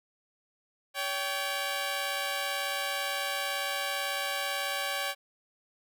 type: tone pair together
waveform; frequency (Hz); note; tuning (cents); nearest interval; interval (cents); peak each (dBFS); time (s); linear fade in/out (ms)
10% pulse; 565.5 / 780; C#5 / G5; +34 / -9; tritone; 557; -25 / -25; 0.94-5.15; 50
effects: none